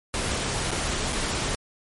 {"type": "noise with dropouts", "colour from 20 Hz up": "pink", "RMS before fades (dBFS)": -27, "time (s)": [0.14, 1.55], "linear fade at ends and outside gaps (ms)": 0, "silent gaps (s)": [[0.708, 0.715], [1.124, 1.129]], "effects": ["MP3 48 kbps"]}